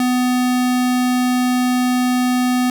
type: tone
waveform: square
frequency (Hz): 250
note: B3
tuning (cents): +21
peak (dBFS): -15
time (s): 0-2.7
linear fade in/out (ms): 2
effects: none